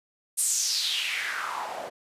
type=noise with band-pass filter sweep; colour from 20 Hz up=white; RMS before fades=-29 dBFS; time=0.37-1.9 s; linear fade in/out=20 ms; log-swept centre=9600 to 550 Hz; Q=4.2; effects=resampled to 32000 Hz

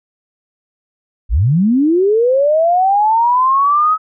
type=linear sweep; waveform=sine; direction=up; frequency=40.75 to 1283 Hz; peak=-9 dBFS; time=1.29-3.98 s; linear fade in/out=50 ms; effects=none

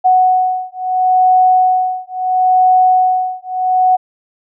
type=beating tone pair; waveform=sine; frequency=740 / 740.74 Hz; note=F#5 / F#5; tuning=0 / +2 cents; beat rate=0.74 Hz; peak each=-12 dBFS; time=0.04-3.97 s; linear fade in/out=20 ms; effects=none

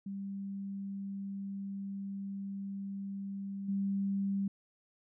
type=tone with level steps; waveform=sine; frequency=197.1 Hz; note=G3; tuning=10 cents sharp; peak=-37 / -30 dBFS; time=0.06-4.48 s; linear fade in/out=5 ms; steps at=3.68 s; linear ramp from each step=10 ms; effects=none

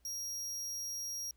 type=tone; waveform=40% pulse; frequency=5640 Hz; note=F8; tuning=16 cents sharp; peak=-37 dBFS; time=0.05-1.31 s; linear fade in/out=2 ms; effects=added 60 Hz sine -66 dBFS peak until 1.36 s + pink hiss -75 dBFS RMS until 1.36 s

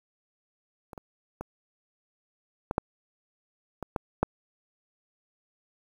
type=clicks; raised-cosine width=1 ms; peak=-28 / -26 / -21 / -15 / -9 / -20 / -14 / -8 dBFS; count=8; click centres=0.932 / 0.978 / 1.41 / 2.711 / 2.781 / 3.827 / 3.962 / 4.23 s; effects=8-bit

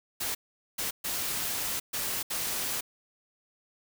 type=noise bursts at uneven times; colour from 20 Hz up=white; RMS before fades=-32 dBFS; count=5; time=0.2-0.35 / 0.78-0.91 / 1.04-1.8 / 1.93-2.23 / 2.3-2.81 s; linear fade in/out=10 ms; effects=none

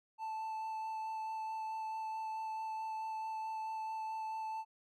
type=tone with vibrato; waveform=triangle; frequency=880 Hz; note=A5; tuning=in tune; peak=-36 dBFS; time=0.18-4.65 s; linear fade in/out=50 ms; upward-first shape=sine; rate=4.6 Hz; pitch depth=9 cents each way; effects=none

